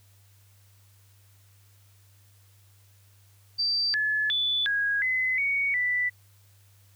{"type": "tone with pitch steps", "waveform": "sine", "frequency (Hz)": [4667, 1716, 3474, 1646, 2031, 2236, 1978], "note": ["D8", "A6", "A7", "G#6", "B6", "C#7", "B6"], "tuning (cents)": [-12, -44, -23, -16, 48, 14, 2], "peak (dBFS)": -23, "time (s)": [3.58, 6.1], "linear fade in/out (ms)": 20, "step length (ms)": 360, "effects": ["added 99 Hz sine -56 dBFS peak until 6.95 s", "white hiss -63 dBFS RMS until 6.95 s"]}